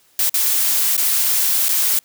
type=noise with dropouts; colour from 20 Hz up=blue; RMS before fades=-17 dBFS; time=0.19-1.99 s; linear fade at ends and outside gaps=2 ms; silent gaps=0.295-0.341 / 0.967-0.977 / 1.685-1.69 s; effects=white hiss -56 dBFS RMS until 2.04 s + high-pass 60 Hz 12 dB/octave